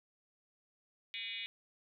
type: tone with frequency modulation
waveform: sine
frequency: 2913 Hz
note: F#7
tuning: 28 cents flat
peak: -39 dBFS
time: 1.14-1.46 s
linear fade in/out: 0 ms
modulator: 217 Hz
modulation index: 3.9
effects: none